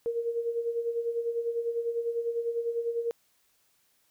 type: tone with tremolo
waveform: sine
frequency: 466.8 Hz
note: A#4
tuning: 2 cents sharp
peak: -25 dBFS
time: 0.06-3.11 s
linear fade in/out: 0 ms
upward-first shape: sine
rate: 10 Hz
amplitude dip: 65%
effects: white hiss -69 dBFS RMS until 4.1 s